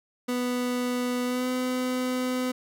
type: tone with pitch glide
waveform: 30% pulse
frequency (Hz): 247.3 to 253.4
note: B3 to B3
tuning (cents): +3 to +45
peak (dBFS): -23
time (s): 0.28-2.52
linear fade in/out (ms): 10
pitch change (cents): +42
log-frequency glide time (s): 1.25-1.48
effects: none